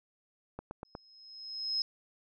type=click train; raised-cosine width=1 ms; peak=-26 dBFS; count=4; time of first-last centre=0.59-0.951 s; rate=8.3 Hz
type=tone with exponential growth; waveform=sine; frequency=5140 Hz; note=E8; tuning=45 cents flat; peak=-27 dBFS; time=0.85-1.82 s; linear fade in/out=1 ms; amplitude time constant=210 ms
effects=none